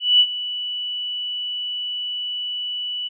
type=tone with ADSR envelope; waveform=sine; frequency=2960 Hz; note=F#7; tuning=in tune; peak=-9 dBFS; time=0-3.09 s; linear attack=200 ms; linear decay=58 ms; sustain=-15 dB; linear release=23 ms; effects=none